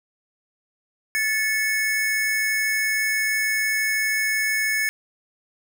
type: tone pair together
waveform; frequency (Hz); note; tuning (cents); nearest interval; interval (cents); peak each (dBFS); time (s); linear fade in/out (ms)
square; 1743.8 / 2197; A6 / C#7; -16 / -16; major third; 400; -24; 1.15-4.89; 0
effects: none